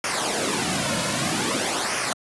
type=noise with flanger; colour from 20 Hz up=pink; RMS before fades=-24 dBFS; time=0.04-2.13 s; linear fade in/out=2 ms; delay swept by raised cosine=0.25 to 2.55 ms; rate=0.52 Hz; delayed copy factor=-0.65; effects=high-pass 150 Hz 12 dB/octave + resampled to 24000 Hz